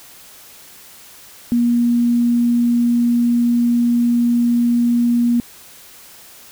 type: tone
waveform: sine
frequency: 238.4 Hz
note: A#3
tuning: 39 cents sharp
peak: -12 dBFS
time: 1.52-5.4 s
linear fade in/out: 0 ms
effects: white hiss -42 dBFS RMS until 6.51 s